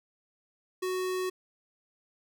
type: tone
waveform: square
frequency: 370 Hz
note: F#4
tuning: in tune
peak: -30 dBFS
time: 0.82-1.3 s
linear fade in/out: 10 ms
effects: none